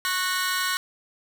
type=tone cluster; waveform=sawtooth; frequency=1100 / 1480 / 1844 / 4034 Hz; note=C#6 / F#6 / A#6 / B7; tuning=-14 / 0 / -19 / +36 cents; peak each=-25 / -24 / -27 / -30 dBFS; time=0.05-0.77 s; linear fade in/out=0 ms; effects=none